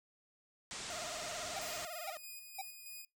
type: low-pass noise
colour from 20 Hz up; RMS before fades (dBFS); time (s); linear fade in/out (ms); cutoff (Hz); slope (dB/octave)
white; -45; 0.71-1.85; 0; 8300; 48
type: tone with vibrato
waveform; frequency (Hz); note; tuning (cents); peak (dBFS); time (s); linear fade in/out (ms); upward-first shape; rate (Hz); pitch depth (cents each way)
sawtooth; 659.3; E5; 0; -40; 0.9-2.17; 0; sine; 18; 140
type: tone bursts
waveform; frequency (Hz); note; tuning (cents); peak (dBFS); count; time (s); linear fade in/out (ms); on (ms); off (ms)
square; 773; G5; -24; -40; 3; 1.56-2.616; 5; 32; 480
type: tone with tremolo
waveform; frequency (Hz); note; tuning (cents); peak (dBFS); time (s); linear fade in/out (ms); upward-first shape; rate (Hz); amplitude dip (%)
5% pulse; 2476; D#7; -9; -37; 1.61-3.05; 2; square; 3.2; 40
effects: noise-tail reverb RT60 0.2 s tail -23 dB re dry